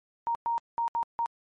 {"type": "tone bursts at uneven times", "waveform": "sine", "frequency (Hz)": 932.3, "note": "A#5", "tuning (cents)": 0, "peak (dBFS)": -25, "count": 5, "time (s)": [[0.27, 0.35], [0.46, 0.58], [0.78, 0.88], [0.95, 1.03], [1.19, 1.26]], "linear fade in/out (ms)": 0, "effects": ["MP3 48 kbps"]}